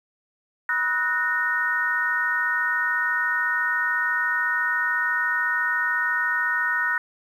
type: tone cluster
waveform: sine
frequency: 971 / 1278 / 1478 / 1844 Hz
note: B5 / D#6 / F#6 / A#6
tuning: -30 / +46 / -2 / -19 cents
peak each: -32 / -31 / -24 / -24 dBFS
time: 0.69-6.98 s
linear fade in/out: 2 ms
effects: 9-bit